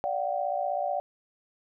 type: tone cluster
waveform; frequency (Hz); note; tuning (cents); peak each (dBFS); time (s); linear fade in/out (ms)
sine; 582 / 713 / 769; D5 / F5 / G5; -16 / +36 / -33; -31; 0.04-1; 0
effects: none